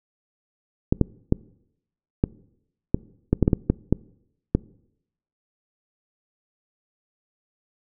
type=clicks; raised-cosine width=3 ms; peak=-4 dBFS; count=12; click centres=0.925 / 1.013 / 1.324 / 2.239 / 2.945 / 3.33 / 3.427 / 3.479 / 3.532 / 3.7 / 3.926 / 4.55 s; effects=noise-tail reverb RT60 0.8 s tail -23 dB re dry